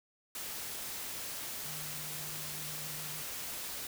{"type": "tone in noise", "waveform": "sine", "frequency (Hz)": 152.3, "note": "D#3", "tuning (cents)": -37, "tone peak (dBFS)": -49, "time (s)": [1.65, 3.22], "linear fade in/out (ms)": 2, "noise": "white", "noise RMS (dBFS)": -41, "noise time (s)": [0.35, 3.87], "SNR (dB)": -11, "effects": []}